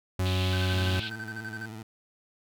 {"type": "tone", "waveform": "40% pulse", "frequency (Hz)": 92.5, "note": "F#2", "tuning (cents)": 0, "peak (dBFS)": -24, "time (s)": [0.19, 1], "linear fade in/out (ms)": 5}
{"type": "band-pass noise", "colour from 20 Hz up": "pink", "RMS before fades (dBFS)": -37, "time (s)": [0.25, 1.1], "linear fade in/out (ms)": 10, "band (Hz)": [2500, 4200], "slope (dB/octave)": 48}
{"type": "tone with tremolo", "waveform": "triangle", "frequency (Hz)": 1539, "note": "G6", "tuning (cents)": -32, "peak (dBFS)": -33, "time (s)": [0.53, 1.66], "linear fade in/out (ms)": 0, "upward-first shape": "square", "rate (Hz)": 12, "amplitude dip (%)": 75}
{"type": "tone with vibrato", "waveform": "20% pulse", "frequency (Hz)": 110, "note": "A2", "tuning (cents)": 0, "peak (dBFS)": -34, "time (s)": [0.72, 1.83], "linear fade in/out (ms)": 5, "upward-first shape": "sine", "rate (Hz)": 16, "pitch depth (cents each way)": 68}
{"effects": []}